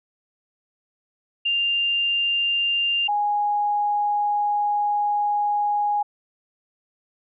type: tone pair in turn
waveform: sine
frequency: 2794 / 827.1 Hz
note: F7 / G#5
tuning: 0 / -7 cents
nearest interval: octave + major sixth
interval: 2107 cents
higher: first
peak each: -19 dBFS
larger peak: neither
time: 1.45-3.08 / 3.08-6.03 s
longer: second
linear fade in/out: 10 ms
effects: none